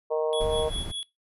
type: harmonic tone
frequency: 155.56 Hz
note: D#3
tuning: in tune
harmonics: 3 / 4 / 5 / 6 / 7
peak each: -25 / -28 / -39 / -36 / -41 dBFS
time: 0.1-0.7 s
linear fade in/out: 20 ms
type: tone with tremolo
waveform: square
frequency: 3368 Hz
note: G#7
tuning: 24 cents sharp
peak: -30 dBFS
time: 0.33-1.03 s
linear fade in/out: 0 ms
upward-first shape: sine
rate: 5 Hz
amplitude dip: 80%
type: noise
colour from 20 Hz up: brown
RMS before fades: -33 dBFS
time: 0.4-0.92 s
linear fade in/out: 10 ms
effects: noise-tail reverb RT60 0.2 s tail -22 dB re dry + resampled to 32000 Hz